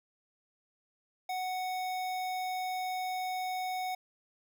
square tone with notch filter, 741 Hz, F#5, 2 cents sharp, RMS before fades -35 dBFS, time 1.29-3.95 s, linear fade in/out 5 ms, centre 8500 Hz, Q 1.7, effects none

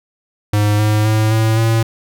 square tone with pitch steps, 104.4 / 106.53 / 108.71 / 110.93 / 113.19 Hz, G#2 / G#2 / A2 / A2 / A2, +10 / +45 / -20 / +15 / +49 cents, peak -12 dBFS, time 0.53-1.83 s, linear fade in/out 5 ms, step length 260 ms, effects none

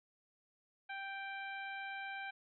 harmonic tone, 784 Hz, G5, in tune, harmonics 1 / 2 / 3 / 4 / 5, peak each -46 / -45 / -48 / -56 / -60 dBFS, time 0.89-2.31 s, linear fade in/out 10 ms, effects none

